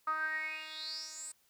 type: tone with band-pass filter sweep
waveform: 10% pulse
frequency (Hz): 312.5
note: D#4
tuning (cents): +8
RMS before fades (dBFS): -39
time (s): 0.07-1.32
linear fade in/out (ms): 5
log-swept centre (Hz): 1200 to 8700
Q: 9.4
effects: white hiss -71 dBFS RMS until 1.49 s